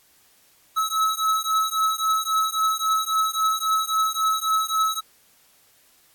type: beating tone pair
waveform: square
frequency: 1294 / 1297.7 Hz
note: E6 / E6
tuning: -32 / -28 cents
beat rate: 3.7 Hz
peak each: -24 dBFS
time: 0.76-5.01 s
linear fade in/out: 20 ms
effects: white hiss -58 dBFS RMS until 6.14 s + AAC 64 kbps